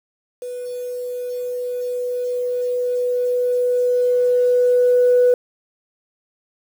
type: tone with level ramp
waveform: sine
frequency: 493.9 Hz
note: B4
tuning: in tune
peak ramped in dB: -26 to -9 dBFS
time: 0.42-5.34 s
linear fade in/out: 2 ms
effects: tanh soft clip ceiling -7 dBFS + 7-bit